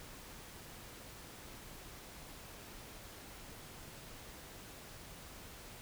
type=silence; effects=pink hiss -52 dBFS RMS until 5.81 s